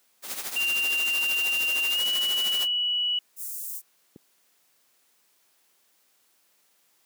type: noise with tremolo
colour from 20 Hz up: white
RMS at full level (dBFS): -31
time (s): 0.22-2.68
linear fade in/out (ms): 50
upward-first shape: triangle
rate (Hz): 13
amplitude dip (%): 70
type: tone with pitch glide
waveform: sine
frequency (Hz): 2781 to 2940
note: F7 to F#7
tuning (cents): -8 to -12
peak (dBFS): -23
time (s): 0.56-3.19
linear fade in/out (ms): 5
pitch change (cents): +96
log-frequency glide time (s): 1.89-2.05
type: high-pass noise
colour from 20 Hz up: white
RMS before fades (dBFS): -35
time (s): 3.36-3.82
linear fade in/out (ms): 50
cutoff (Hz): 7600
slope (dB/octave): 24
type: click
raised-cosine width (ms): 3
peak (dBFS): -29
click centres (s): 4.161
effects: white hiss -66 dBFS RMS until 7.05 s + high-pass 200 Hz 12 dB/octave